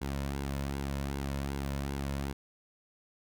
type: tone with flanger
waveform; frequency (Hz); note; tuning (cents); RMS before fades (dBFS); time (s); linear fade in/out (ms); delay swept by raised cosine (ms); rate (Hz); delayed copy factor
sawtooth; 69.3; C#2; 0; -35; 0.01-2.33; 10; 1.6 to 2.59; 2.6; -0.5
effects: none